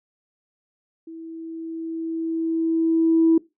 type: tone with level ramp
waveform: sine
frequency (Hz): 326.7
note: E4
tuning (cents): -15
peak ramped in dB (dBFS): -35 to -11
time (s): 1.07-3.38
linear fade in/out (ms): 5
effects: noise-tail reverb RT60 0.2 s tail -20 dB re dry + tanh soft clip ceiling -8 dBFS